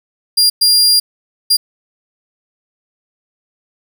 sawtooth tone bursts at uneven times, 4800 Hz, D8, 37 cents sharp, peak -5 dBFS, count 3, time 0.37-0.5 / 0.61-1 / 1.5-1.57 s, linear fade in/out 10 ms, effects none

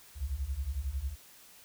sine beating tone pair, 61.74 / 72.74 Hz, B1 / D2, 0 / -16 cents, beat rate 11 Hz, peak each -36 / -34 dBFS, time 0.15-1.16 s, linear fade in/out 50 ms, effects white hiss -56 dBFS RMS until 1.64 s

